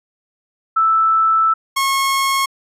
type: tone pair in turn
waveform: sine / sawtooth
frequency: 1318.5 / 1088.2 Hz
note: E6 / C#6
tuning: 0 / -32 cents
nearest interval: minor third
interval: 332 cents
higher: first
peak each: -11 dBFS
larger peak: neither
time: 0.76-1.54 / 1.76-2.46 s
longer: first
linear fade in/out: 10 ms
effects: resampled to 32000 Hz